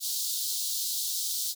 pink high-pass noise, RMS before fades -31 dBFS, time 0-1.55 s, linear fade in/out 50 ms, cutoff 3700 Hz, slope 48 dB/octave, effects none

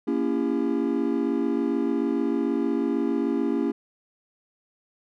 triangle chord, A# diminished seventh, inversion none, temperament just, 233.1 / 279.7 / 335.6 / 402.8 Hz, A#3 / C#4 / E4 / G4, 0 / +16 / +31 / +47 cents, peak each -26 / -24 / -26 / -28 dBFS, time 0.07-3.72 s, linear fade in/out 10 ms, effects none

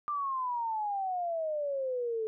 sine exponential sweep, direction down, 1196 to 432.4 Hz, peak -30 dBFS, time 0.08-2.27 s, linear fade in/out 0 ms, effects none

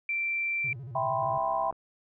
sine tone, 2349 Hz, D7, in tune, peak -27 dBFS, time 0.09-0.73 s, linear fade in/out 2 ms
triangle tone with vibrato, 126.9 Hz, B2, 47 cents sharp, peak -36 dBFS, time 0.64-1.38 s, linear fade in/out 5 ms, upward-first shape square, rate 13 Hz, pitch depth 170 cents each way
sine chord, C major seventh, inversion first, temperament equal, 659.3 / 784 / 987.8 / 1046.5 Hz, E5 / G5 / B5 / C6, 0 / 0 / 0 / 0 cents, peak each -31 / -31 / -31 / -33 dBFS, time 0.95-1.71 s, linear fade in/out 5 ms
click train, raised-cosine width 1 ms, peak -35 dBFS, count 35, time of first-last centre 1.23-1.726 s, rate 68.5 Hz
effects none

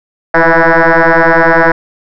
sine tone with frequency modulation, 490 Hz, B4, 14 cents flat, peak -3 dBFS, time 0.34-1.72 s, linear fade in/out 5 ms, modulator 165 Hz, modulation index 8, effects tanh soft clip ceiling 0 dBFS

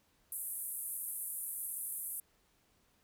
white band-pass noise, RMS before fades -41 dBFS, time 0.32-2.2 s, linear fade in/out 2 ms, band 9400 to 13000 Hz, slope 48 dB/octave, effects pink hiss -72 dBFS RMS until 3.03 s

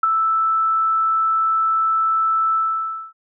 sine tone with ADSR envelope, 1318.5 Hz, E6, in tune, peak -10 dBFS, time 0.03-3.13 s, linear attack 5 ms, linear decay 16 ms, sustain -5 dB, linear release 580 ms, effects none

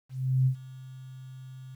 sine tone with ADSR envelope, 130.3 Hz, C3, 7 cents flat, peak -19 dBFS, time 0.09-1.75 s, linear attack 370 ms, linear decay 94 ms, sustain -22 dB, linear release 5 ms, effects 10-bit

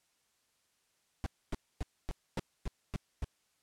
brown noise bursts, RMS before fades -34 dBFS, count 8, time 1.24-3.244 s, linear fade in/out 0 ms, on 23 ms, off 260 ms, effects white hiss -75 dBFS RMS until 3.62 s + low-pass 10000 Hz 12 dB/octave

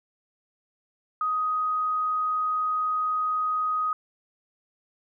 sine tone, 1252 Hz, D#6, 10 cents sharp, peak -23 dBFS, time 1.21-3.93 s, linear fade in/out 2 ms, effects none

